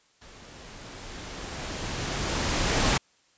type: noise with level ramp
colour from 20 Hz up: pink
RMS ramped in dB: -49 to -22 dBFS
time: 0.21-2.98 s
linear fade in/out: 10 ms
effects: white hiss -64 dBFS RMS until 3.37 s + resampled to 16000 Hz